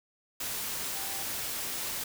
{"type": "tone in noise", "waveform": "sine", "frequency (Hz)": 784, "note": "G5", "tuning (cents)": 0, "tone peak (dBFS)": -46, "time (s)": [0.95, 1.23], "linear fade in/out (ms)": 5, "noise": "white", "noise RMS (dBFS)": -35, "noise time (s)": [0.4, 2.04], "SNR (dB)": -14, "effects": []}